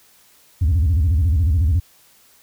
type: tone with vibrato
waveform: sine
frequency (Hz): 80.3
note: E2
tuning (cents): -45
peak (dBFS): -11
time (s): 0.61-1.8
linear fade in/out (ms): 10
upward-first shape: square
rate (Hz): 14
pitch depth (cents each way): 210
effects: tanh soft clip ceiling -12 dBFS + white hiss -53 dBFS RMS until 2.42 s